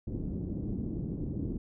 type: low-pass noise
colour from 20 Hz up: white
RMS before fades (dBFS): -35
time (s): 0.07-1.58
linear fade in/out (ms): 5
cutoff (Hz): 290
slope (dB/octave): 24
effects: none